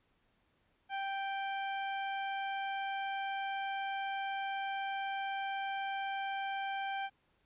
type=tone; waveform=sawtooth; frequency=784 Hz; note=G5; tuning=in tune; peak=-31 dBFS; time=0.89-7.1 s; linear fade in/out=50 ms; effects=pink hiss -74 dBFS RMS until 7.45 s + resampled to 8000 Hz